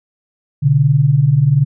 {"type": "tone pair together", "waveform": "sine", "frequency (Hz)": [123.47, 144.37], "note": ["B2", "D3"], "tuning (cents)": [0, -29], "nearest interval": "minor third", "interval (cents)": 271, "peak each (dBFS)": [-14, -10], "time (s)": [0.62, 1.65], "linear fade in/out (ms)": 20, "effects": []}